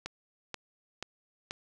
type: click train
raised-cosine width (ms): 0.2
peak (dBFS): -19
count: 4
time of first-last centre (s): 0.06-1.509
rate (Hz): 2.07
effects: none